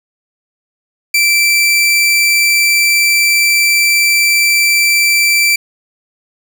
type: tone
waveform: sawtooth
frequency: 2337 Hz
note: D7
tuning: 9 cents flat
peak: -5 dBFS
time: 1.14-5.56 s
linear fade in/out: 5 ms
effects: none